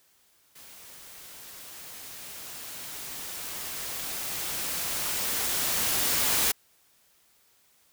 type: noise with level ramp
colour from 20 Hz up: white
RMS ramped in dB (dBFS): -49 to -24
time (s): 0.55-6.52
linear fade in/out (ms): 10
effects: white hiss -64 dBFS RMS until 7.92 s